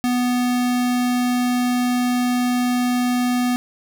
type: tone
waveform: square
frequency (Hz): 246.9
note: B3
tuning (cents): 0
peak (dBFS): -18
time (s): 0.04-3.56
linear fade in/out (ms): 0
effects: 8-bit